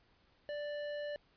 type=tone with tanh clipping; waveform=sine; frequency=587.3 Hz; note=D5; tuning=in tune; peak=-40 dBFS; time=0.49-1.16 s; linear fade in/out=0 ms; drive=16 dB; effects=pink hiss -70 dBFS RMS until 1.36 s + resampled to 11025 Hz